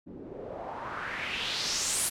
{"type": "noise with low-pass filter sweep", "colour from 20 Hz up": "white", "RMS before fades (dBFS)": -34, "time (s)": [0.06, 2.1], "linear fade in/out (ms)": 20, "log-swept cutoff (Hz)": [260, 11000], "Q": 2.9, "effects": []}